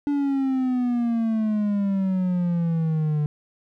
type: exponential sweep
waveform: triangle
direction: down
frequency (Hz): 290 to 147.8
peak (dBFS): -18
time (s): 0.07-3.26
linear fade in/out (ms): 0
effects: none